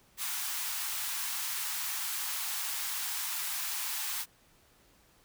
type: high-pass noise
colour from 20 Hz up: white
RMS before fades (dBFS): -35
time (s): 0.17-4.26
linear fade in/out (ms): 50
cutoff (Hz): 790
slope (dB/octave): 48
effects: pink hiss -64 dBFS RMS until 5.24 s